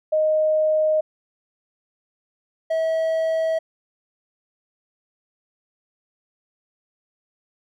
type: tone pair in turn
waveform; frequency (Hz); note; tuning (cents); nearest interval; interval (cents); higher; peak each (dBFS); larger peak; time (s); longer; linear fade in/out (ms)
sine / triangle; 621 / 645.9; D#5 / E5; -3 / -35; minor second; 68; second; -16 / -17; first; 0.12-1.01 / 2.7-3.59; neither; 10
effects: none